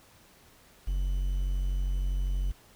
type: tone with quantisation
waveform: triangle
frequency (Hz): 46.25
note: F#1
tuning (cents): 0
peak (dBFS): -24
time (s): 0.87-2.52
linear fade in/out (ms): 10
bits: 9
effects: pink hiss -58 dBFS RMS until 2.75 s